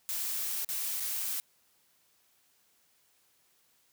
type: noise with dropouts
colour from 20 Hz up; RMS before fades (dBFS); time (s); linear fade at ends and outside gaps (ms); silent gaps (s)
blue; -34; 0.09-1.4; 0; 0.647-0.689 / 0.998-1.004
effects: white hiss -69 dBFS RMS until 3.92 s + high-pass 60 Hz 12 dB/octave